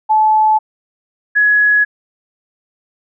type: tone pair in turn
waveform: sine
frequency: 865 / 1681.7 Hz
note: A5 / G#6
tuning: -30 / +21 cents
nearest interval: octave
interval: 1151 cents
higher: second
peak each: -8 dBFS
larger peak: neither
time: 0.09-0.59 / 1.35-1.85 s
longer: neither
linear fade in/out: 20 ms
effects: none